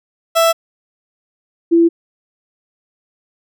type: tone pair in turn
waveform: 30% pulse / sine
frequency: 662 / 335.9 Hz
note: E5 / E4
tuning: +7 / +33 cents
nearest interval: octave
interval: 1174 cents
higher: first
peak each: -7 dBFS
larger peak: neither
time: 0.35-0.53 / 1.71-1.89 s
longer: neither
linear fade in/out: 20 ms
effects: none